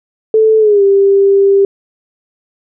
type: tone with pitch glide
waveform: sine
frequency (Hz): 438.5 to 395.2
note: A4 to G4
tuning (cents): -6 to +14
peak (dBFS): -5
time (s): 0.34-1.65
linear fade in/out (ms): 2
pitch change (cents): -180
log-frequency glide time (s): 0.59-0.83
effects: none